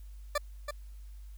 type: tone with echo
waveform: 20% pulse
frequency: 587.3 Hz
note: D5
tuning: in tune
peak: -22 dBFS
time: 0.35-0.38 s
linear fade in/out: 5 ms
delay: 330 ms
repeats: 1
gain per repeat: -7 dB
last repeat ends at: 0.71 s
effects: added 50 Hz sine -44 dBFS peak until 1.37 s + white hiss -67 dBFS RMS until 1.37 s